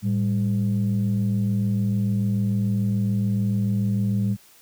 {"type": "tone pair together", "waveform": "sine", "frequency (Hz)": [110.84, 197.7], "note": ["A2", "G3"], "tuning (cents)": [13, 15], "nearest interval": "minor seventh", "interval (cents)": 1002, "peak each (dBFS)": -21, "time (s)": [0.02, 4.37], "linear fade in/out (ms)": 50, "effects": ["tanh soft clip ceiling -15 dBFS", "white hiss -53 dBFS RMS until 4.61 s"]}